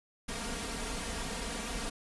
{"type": "noise with comb filter", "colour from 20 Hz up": "pink", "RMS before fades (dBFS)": -37, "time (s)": [0.28, 1.9], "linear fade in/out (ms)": 10, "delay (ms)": 4.3, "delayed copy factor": 0.75, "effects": ["resampled to 24000 Hz"]}